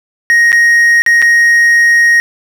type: tone with dropouts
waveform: triangle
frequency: 1874 Hz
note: A#6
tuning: 9 cents sharp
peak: -3 dBFS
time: 0.3-2.2 s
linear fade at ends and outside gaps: 0 ms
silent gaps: 0.519-0.528 / 1.02-1.063 / 1.218-1.224 s
effects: none